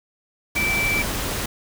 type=tone in noise; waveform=sine; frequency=2327 Hz; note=D7; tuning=17 cents flat; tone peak=-20 dBFS; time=0.56-1.02 s; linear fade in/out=5 ms; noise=pink; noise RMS=-26 dBFS; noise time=0.55-1.46 s; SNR=+3 dB; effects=none